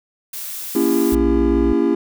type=noise; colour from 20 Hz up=blue; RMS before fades=-29 dBFS; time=0.33-1.15 s; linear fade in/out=5 ms
type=chord; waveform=triangle; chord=A# diminished seventh; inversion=none; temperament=just; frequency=233.1 / 279.7 / 335.6 / 402.8 Hz; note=A#3 / C#4 / E4 / G4; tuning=0 / +16 / +31 / +47 cents; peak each=-20 / -17 / -16 / -19 dBFS; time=0.75-1.95 s; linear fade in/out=5 ms
type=tone; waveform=sine; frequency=59.2 Hz; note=A#1; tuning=27 cents sharp; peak=-20 dBFS; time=1.12-1.73 s; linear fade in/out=5 ms
effects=none